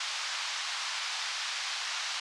white band-pass noise, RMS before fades -35 dBFS, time 0-2.2 s, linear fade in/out 5 ms, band 850 to 5500 Hz, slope 24 dB/octave, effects resampled to 24000 Hz

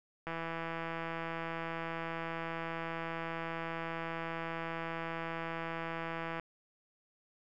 click train, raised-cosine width 0.5 ms, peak -24 dBFS, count 1012, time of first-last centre 0.27-6.397 s, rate 165 Hz, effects none

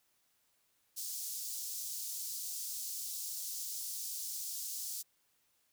pink high-pass noise, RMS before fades -41 dBFS, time 0.96-5.03 s, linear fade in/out 20 ms, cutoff 5200 Hz, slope 24 dB/octave, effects white hiss -75 dBFS RMS until 5.72 s

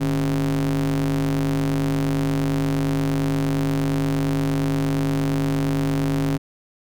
square ring-modulated tone, 62.9 Hz, B1, 32 cents sharp, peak -17 dBFS, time 0-6.38 s, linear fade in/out 20 ms, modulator 213 Hz, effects none

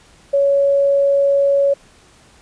sine tone, 559 Hz, C#5, 14 cents sharp, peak -11 dBFS, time 0.33-1.74 s, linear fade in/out 10 ms, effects pink hiss -49 dBFS RMS until 2.41 s + resampled to 22050 Hz

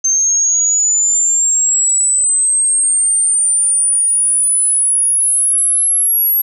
sine linear sweep, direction up, 6272 to 11510 Hz, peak -10 dBFS, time 0.04-6.42 s, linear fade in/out 10 ms, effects none

